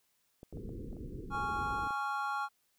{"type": "clicks", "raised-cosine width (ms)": 2, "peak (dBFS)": -35, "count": 12, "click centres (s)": [0.431, 0.527, 0.572, 0.692, 0.929, 0.968, 1.348, 1.396, 1.57, 1.707, 1.785, 1.907]}
{"type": "low-pass noise", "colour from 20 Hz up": "pink", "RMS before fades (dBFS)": -43, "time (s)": [0.53, 1.88], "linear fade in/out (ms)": 5, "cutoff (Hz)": 480, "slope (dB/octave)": 96}
{"type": "chord", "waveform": "triangle", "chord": "Db major", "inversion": "second", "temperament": "just", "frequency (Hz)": [831.5, 1108.7, 1385.9], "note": ["Ab5", "Db6", "F6"], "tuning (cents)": [2, 0, -14], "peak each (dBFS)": [-35, -36, -35], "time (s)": [1.3, 2.49], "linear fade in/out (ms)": 50}
{"effects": ["white hiss -75 dBFS RMS until 2.78 s"]}